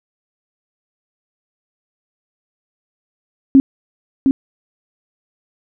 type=tone with echo; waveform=sine; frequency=270 Hz; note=C#4; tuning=45 cents flat; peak=-4 dBFS; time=3.55-3.6 s; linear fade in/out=0 ms; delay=710 ms; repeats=1; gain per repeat=-5 dB; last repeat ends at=4.31 s; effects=none